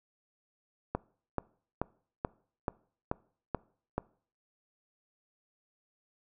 click train, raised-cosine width 1 ms, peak -16 dBFS, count 8, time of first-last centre 0.95-3.98 s, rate 2.31 Hz, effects noise-tail reverb RT60 0.5 s tail -23 dB re dry

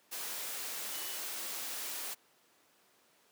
sine tone in noise, 2960 Hz, F#7, in tune, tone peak -49 dBFS, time 0.92-1.18 s, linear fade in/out 20 ms, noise white, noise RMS -40 dBFS, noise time 0.11-2.15 s, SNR -12 dB, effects pink hiss -67 dBFS RMS until 3.31 s + high-pass 300 Hz 12 dB/octave

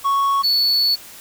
triangle tone pair in turn, 1108.7 / 4435 Hz, C#6 / C#8, 0 / 0 cents, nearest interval 2 octaves, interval 2400 cents, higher second, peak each -13 dBFS, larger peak neither, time 0.04-0.43 / 0.43-0.96 s, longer second, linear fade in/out 20 ms, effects white hiss -40 dBFS RMS until 1.2 s

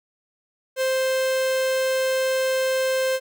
45% pulse tone, 523.3 Hz, C5, in tune, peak -20 dBFS, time 0.76-3.2 s, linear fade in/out 50 ms, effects none

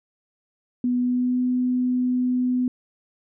sine tone with pitch glide, 246.9 to 250.6 Hz, B3 to B3, 0 to +25 cents, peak -19 dBFS, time 0.84-2.68 s, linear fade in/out 2 ms, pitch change +25 cents, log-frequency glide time 0.99-1.38 s, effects none

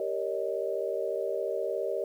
sine chord, Eb dominant seventh, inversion first, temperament equal with one note detuned, 392 / 466.2 / 562.8 / 622.3 Hz, G4 / Bb4 / Db5 / Eb5, 0 / 0 / +26 / 0 cents, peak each -34 dBFS, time 0-2.04 s, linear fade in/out 2 ms, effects 10-bit

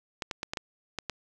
clicks, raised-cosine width 0.2 ms, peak -15 dBFS, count 7, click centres 0.222 / 0.312 / 0.431 / 0.535 / 0.572 / 0.987 / 1.097 s, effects none

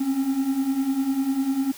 triangle beating tone pair, 262 / 272 Hz, C4 / C#4, +2 / -33 cents, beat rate 10 Hz, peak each -26 / -20 dBFS, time 0-1.72 s, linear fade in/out 10 ms, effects white hiss -43 dBFS RMS until 1.77 s

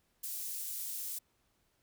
pink high-pass noise, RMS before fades -40 dBFS, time 0.23-1.19 s, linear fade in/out 10 ms, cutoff 10000 Hz, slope 12 dB/octave, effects pink hiss -75 dBFS RMS until 1.82 s

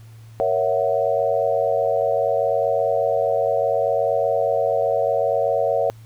sine chord, F# dominant seventh, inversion first, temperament equal, 466.2 / 554.4 / 659.3 / 740 Hz, A#4 / C#5 / E5 / F#5, 0 / 0 / 0 / 0 cents, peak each -24 / -21 / -22 / -25 dBFS, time 0.4-5.9 s, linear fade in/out 0 ms, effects added 112 Hz sine -40 dBFS peak until 6.05 s + pink hiss -55 dBFS RMS until 6.05 s

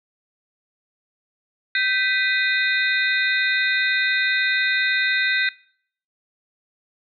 sine tone cluster, 1546 / 1982 / 2476 / 3696 / 4093 Hz, G6 / B6 / D#7 / A#7 / C8, -24 / +6 / -9 / -16 / -39 cents, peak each -22 / -22 / -28 / -26 / -29 dBFS, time 1.75-5.49 s, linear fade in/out 2 ms, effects noise-tail reverb RT60 0.6 s tail -23 dB re dry

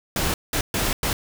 pink noise bursts at uneven times, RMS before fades -23 dBFS, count 4, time 0.16-0.34 / 0.53-0.61 / 0.74-0.93 / 1.03-1.13 s, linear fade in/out 2 ms, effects none

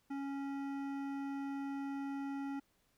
triangle tone with hard clipping, 277 Hz, C#4, 1 cent flat, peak -40 dBFS, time 0.1-2.6 s, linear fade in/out 10 ms, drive 17 dB, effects pink hiss -75 dBFS RMS until 2.97 s

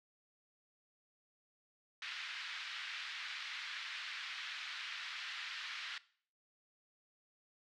pink band-pass noise, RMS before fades -45 dBFS, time 2.02-5.98 s, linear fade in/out 2 ms, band 1500 to 4200 Hz, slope 24 dB/octave, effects noise-tail reverb RT60 0.5 s tail -19 dB re dry

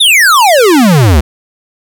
square exponential sweep, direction down, 3796 to 66 Hz, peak -4 dBFS, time 0-1.21 s, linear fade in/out 10 ms, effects none

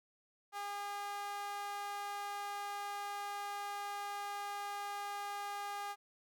sawtooth tone with high-pass filter, 406.2 Hz, G#4, 38 cents flat, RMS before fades -42 dBFS, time 0.52-5.96 s, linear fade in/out 50 ms, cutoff 930 Hz, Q 3.7, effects none

